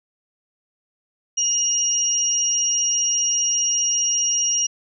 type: tone pair together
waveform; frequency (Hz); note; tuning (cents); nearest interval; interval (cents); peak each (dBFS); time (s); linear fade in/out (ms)
sine; 2851 / 5695; F7 / F8; +35 / +33; octave; 1198; -27 / -18; 1.37-4.67; 10
effects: none